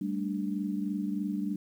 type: chord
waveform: sine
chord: G suspended second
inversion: none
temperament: equal with one note detuned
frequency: 196.79 / 220 / 293.7 Hz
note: G3 / A3 / D4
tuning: +7 / 0 / 0 cents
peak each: -32 / -36 / -34 dBFS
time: 0.01-1.56 s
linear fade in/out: 5 ms
effects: 10-bit